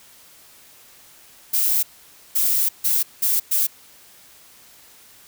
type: noise bursts at uneven times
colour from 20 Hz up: violet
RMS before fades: -19 dBFS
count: 5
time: 1.53-1.83 / 2.35-2.69 / 2.84-3.03 / 3.22-3.4 / 3.51-3.67 s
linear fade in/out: 10 ms
effects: white hiss -49 dBFS RMS until 5.27 s